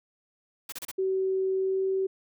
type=noise bursts; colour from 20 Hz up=white; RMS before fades=-37 dBFS; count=4; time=0.69-0.915 s; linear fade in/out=5 ms; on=33 ms; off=31 ms
type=tone with pitch glide; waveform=sine; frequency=380.3 to 382.7 Hz; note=F#4 to G4; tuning=+48 to -42 cents; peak=-24 dBFS; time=0.98-2.07 s; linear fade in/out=10 ms; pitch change=+10 cents; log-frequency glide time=1.54-1.84 s
effects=none